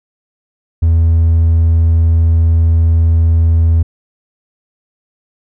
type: tone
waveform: triangle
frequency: 82.41 Hz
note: E2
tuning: in tune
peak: -4 dBFS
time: 0.82-3.83 s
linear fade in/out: 10 ms
effects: tanh soft clip ceiling -1 dBFS